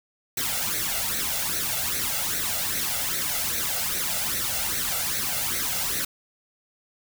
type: noise with flanger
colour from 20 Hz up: white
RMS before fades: -27 dBFS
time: 0.37-6.05 s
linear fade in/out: 5 ms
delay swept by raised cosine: 0.49 to 1.47 ms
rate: 2.5 Hz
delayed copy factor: +0.7
effects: none